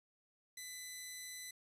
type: tone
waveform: 10% pulse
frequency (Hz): 2004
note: B6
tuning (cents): +25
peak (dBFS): -37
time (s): 0.57-1.51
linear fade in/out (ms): 5
effects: resampled to 32000 Hz + 11-bit